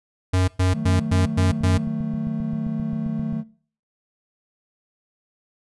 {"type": "tone bursts", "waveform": "square", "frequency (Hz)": 92.3, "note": "F#2", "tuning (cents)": -4, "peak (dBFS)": -17, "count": 6, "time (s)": [0.33, 1.78], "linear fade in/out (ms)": 10, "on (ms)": 150, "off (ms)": 110}
{"type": "chord", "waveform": "triangle", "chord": "D# diminished", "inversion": "none", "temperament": "equal with one note detuned", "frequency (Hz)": [155.56, 185, 222], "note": ["D#3", "F#3", "A3"], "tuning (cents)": [0, 0, 16], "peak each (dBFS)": [-26, -30, -24], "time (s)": [0.72, 3.44], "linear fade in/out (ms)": 50}
{"type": "click train", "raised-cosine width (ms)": 5, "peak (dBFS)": -21, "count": 14, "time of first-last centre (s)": [1.61, 3.327], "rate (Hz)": 7.57}
{"effects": ["noise-tail reverb RT60 0.5 s tail -22 dB re dry", "resampled to 24000 Hz"]}